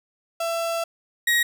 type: tone pair in turn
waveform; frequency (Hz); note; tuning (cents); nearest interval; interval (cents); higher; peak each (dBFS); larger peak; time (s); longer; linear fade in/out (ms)
35% pulse; 669 / 1892.2; E5 / A#6; +25 / +25; octave + tritone; 1800; second; -22 / -16; second; 0.4-0.84 / 1.27-1.43; first; 5
effects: none